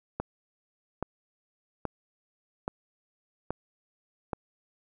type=click train; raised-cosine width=1 ms; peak=-16 dBFS; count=6; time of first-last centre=0.2-4.332 s; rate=1.21 Hz; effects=none